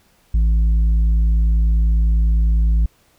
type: tone with tanh clipping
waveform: sine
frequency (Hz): 55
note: A1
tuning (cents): 0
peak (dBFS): -13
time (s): 0.34-2.86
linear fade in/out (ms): 5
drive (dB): 5
effects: pink hiss -57 dBFS RMS until 3.18 s